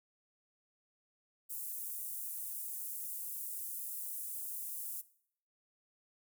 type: high-pass noise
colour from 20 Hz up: pink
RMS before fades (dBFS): -42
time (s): 1.49-5.02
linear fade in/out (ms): 20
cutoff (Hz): 10000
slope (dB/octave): 24
effects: noise-tail reverb RT60 0.6 s tail -18 dB re dry